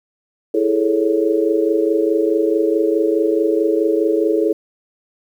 sine chord, A major seventh, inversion second, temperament equal, 329.6 / 415.3 / 440 / 554.4 Hz, E4 / G#4 / A4 / C#5, 0 / 0 / 0 / 0 cents, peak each -18 / -19 / -18 / -23 dBFS, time 0.54-4.53 s, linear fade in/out 5 ms, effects 8-bit

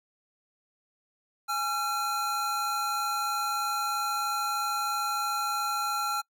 square tone pair together, 830.6 / 1363.3 Hz, G#5 / F6, 0 / -42 cents, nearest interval major sixth, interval 858 cents, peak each -34 / -29 dBFS, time 1.48-6.22 s, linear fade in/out 20 ms, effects noise-tail reverb RT60 0.1 s tail -26 dB re dry

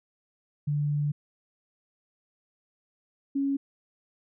sine tone pair in turn, 146.6 / 276.7 Hz, D3 / C#4, -3 / -3 cents, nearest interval major seventh, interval 1100 cents, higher second, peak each -24 dBFS, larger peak neither, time 0.67-1.12 / 3.35-3.57 s, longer first, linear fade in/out 10 ms, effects none

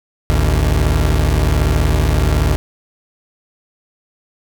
30% pulse tone pair together, 54.78 / 76 Hz, A1 / D#2, -7 / -40 cents, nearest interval tritone, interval 567 cents, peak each -12 dBFS, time 0.3-2.56 s, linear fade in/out 0 ms, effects 7-bit

